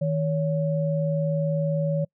sine tone pair together, 157.99 / 563 Hz, D#3 / C#5, +27 / +27 cents, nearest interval octave + minor seventh, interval 2200 cents, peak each -23 / -26 dBFS, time 0.01-2.05 s, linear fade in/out 10 ms, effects noise-tail reverb RT60 0.1 s tail -26 dB re dry

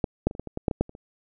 clicks, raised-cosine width 2 ms, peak -10 / -7 / -23 / -27 / -18 / -22 / -16 / -8 / -13 / -8 / -29 / -29 dBFS, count 12, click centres 0.042 / 0.27 / 0.311 / 0.351 / 0.396 / 0.473 / 0.574 / 0.682 / 0.712 / 0.81 / 0.894 / 0.951 s, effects none

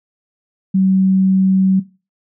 sine tone, 190 Hz, F#3, 46 cents sharp, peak -10 dBFS, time 0.74-1.8 s, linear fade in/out 10 ms, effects noise-tail reverb RT60 0.3 s tail -17 dB re dry

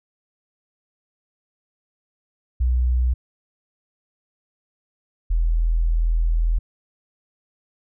sine tone pair in turn, 61.74 / 41.21 Hz, B1 / E1, 0 / 0 cents, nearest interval perfect fifth, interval 700 cents, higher first, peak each -16 dBFS, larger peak neither, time 2.6-3.14 / 5.3-6.59 s, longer second, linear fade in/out 10 ms, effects none

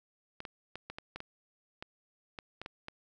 clicks, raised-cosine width 0.3 ms, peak -25 dBFS, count 12, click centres 0.404 / 0.452 / 0.756 / 0.9 / 0.985 / 1.16 / 1.204 / 1.825 / 2.388 / 2.616 / 2.661 / 2.884 s, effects none

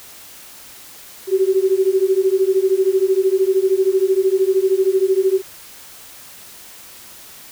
sine beating tone pair, 375.1 / 388.1 Hz, F#4 / G4, +24 / -17 cents, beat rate 13 Hz, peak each -16 dBFS, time 1.27-5.42 s, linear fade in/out 50 ms, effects white hiss -40 dBFS RMS until 7.51 s

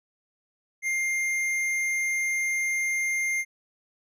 triangle tone with hard clipping, 2110 Hz, C7, 14 cents sharp, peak -26 dBFS, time 0.82-3.45 s, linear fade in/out 50 ms, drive 13 dB, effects none

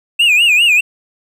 triangle tone with vibrato, 2637 Hz, E7, in tune, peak -6 dBFS, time 0.19-0.81 s, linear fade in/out 10 ms, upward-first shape sine, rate 5 Hz, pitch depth 160 cents each way, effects 8-bit

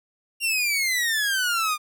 sawtooth exponential sweep, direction down, 2800 to 1200 Hz, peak -18 dBFS, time 0.4-1.78 s, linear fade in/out 50 ms, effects none

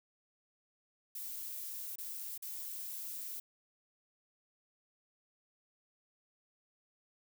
violet noise with dropouts, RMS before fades -43 dBFS, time 1.15-3.4 s, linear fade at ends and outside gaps 5 ms, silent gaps 1.958-1.983 / 2.378-2.422 s, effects none

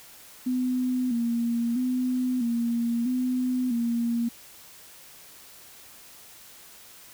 sine tone with vibrato, 243.3 Hz, B3, 26 cents flat, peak -23 dBFS, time 0.46-4.29 s, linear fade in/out 10 ms, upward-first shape square, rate 0.77 Hz, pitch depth 65 cents each way, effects white hiss -49 dBFS RMS until 7.13 s

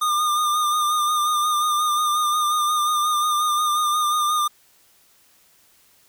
square tone with vibrato, 1211 Hz, D#6, 47 cents flat, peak -19 dBFS, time 0.01-4.48 s, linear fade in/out 10 ms, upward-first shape sine, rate 5.6 Hz, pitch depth 33 cents each way, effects white hiss -57 dBFS RMS until 6.08 s

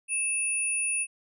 sine tone pair together, 2621 / 9681 Hz, E7 / D#9, -11 / -49 cents, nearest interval octave + major seventh, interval 2262 cents, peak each -30 / -27 dBFS, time 0.08-1.07 s, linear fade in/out 50 ms, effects none

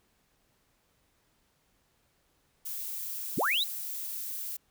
violet noise, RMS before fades -37 dBFS, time 2.65-4.57 s, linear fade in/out 10 ms
sine linear sweep, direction up, 58.9 to 4102 Hz, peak -25 dBFS, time 3.37-3.64 s, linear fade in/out 10 ms
effects pink hiss -71 dBFS RMS until 4.7 s

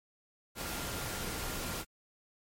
sine tone in noise, 1396.9 Hz, F6, in tune, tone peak -49 dBFS, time 0.55-1.85 s, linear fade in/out 50 ms, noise pink, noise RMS -38 dBFS, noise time 0.55-1.85 s, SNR -14 dB, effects MP3 64 kbps

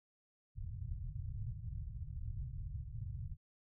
white low-pass noise, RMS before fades -43 dBFS, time 0.55-3.37 s, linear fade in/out 50 ms, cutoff 130 Hz, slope 48 dB/octave, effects none

